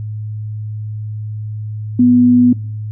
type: tone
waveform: sine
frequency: 246.1 Hz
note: B3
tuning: 6 cents flat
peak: -6 dBFS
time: 1.99-2.53 s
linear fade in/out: 5 ms
effects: noise-tail reverb RT60 0.5 s tail -21 dB re dry + added 107 Hz sine -21 dBFS peak until 2.91 s